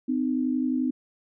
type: tone pair together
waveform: sine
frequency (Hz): 255.1 / 306.5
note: C4 / D#4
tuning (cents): -44 / -26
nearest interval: minor third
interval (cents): 318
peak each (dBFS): -24 / -28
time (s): 0.08-0.91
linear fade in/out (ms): 10
effects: none